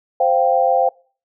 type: chord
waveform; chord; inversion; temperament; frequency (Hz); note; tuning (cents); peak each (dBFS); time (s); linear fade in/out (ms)
sine; C suspended fourth; none; just; 523.3 / 697.7 / 784.9; C5 / F5 / G5; 0 / -2 / +2; -17; 0.2-0.89; 5
effects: noise-tail reverb RT60 0.4 s tail -24 dB re dry